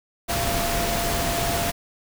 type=tone in noise; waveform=sine; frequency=687 Hz; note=F5; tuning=29 cents flat; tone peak=-27 dBFS; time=0.28-1.72 s; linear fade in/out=20 ms; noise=pink; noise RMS=-25 dBFS; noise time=0.28-1.72 s; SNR=-5 dB; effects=none